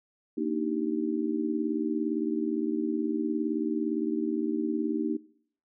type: chord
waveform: sine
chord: Eb major seventh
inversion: second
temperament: just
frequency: 233.3 / 291.7 / 311.1 / 388.9 Hz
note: Bb3 / D4 / Eb4 / G4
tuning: +2 / -12 / 0 / -14 cents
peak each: -32 / -34 / -30 / -34 dBFS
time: 0.37-5.17 s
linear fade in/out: 10 ms
effects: noise-tail reverb RT60 0.6 s tail -20 dB re dry